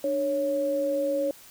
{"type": "tone pair together", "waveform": "sine", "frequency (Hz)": [297.2, 554.4], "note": ["D4", "C#5"], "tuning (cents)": [21, 0], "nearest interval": "major seventh", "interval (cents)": 1079, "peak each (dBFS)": [-31, -24], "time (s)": [0.04, 1.31], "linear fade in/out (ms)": 2, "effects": ["white hiss -50 dBFS RMS until 1.5 s"]}